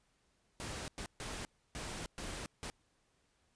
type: noise bursts at uneven times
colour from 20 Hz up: pink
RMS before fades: -43 dBFS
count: 6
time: 0.6-0.88 / 0.98-1.06 / 1.2-1.45 / 1.75-2.06 / 2.18-2.46 / 2.63-2.7 s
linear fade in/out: 0 ms
effects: pink hiss -75 dBFS RMS until 3.55 s + resampled to 22050 Hz